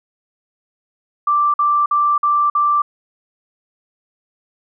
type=tone bursts; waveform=sine; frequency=1174.7 Hz; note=D6; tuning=in tune; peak=-12 dBFS; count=5; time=1.27-2.82 s; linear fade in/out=5 ms; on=270 ms; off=50 ms; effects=none